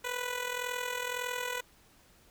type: tone with amplitude modulation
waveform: 10% pulse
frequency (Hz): 493.9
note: B4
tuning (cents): 0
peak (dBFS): -22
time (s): 0.04-1.61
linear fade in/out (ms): 10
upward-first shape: sine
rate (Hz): 41.8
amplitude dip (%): 65
effects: pink hiss -62 dBFS RMS until 2.3 s